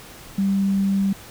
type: tone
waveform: sine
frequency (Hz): 196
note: G3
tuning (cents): 0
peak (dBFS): -17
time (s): 0.38-1.13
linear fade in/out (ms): 5
effects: pink hiss -42 dBFS RMS until 1.3 s